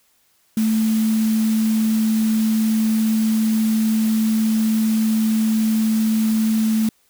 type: tone in noise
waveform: sine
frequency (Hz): 220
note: A3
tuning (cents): 0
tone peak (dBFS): -15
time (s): 0.57-6.89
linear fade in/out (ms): 2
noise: white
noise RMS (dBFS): -33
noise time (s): 0.57-6.89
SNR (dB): +15
effects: white hiss -61 dBFS RMS until 7.09 s